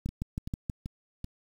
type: two click trains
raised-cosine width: 5 ms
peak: -24 / -19 dBFS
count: 4 / 5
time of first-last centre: 0.09-1.244 / 0.06-0.698 s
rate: 2.6 / 6.27 Hz
effects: 8-bit